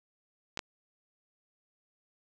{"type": "clicks", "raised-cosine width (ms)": 0.2, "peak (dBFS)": -17, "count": 2, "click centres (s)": [0.574, 0.592], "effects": []}